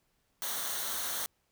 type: noise with comb filter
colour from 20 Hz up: white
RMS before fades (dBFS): -35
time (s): 0.42-1.26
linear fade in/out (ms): 0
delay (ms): 0.4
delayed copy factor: -0.6
effects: pink hiss -75 dBFS RMS until 1.51 s